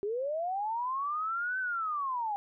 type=linear two-way sweep; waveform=sine; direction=up then down; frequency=389.9 to 1540 to 796 Hz; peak=-30 dBFS; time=0.03-2.36 s; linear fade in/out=0 ms; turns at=1.59 s; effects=none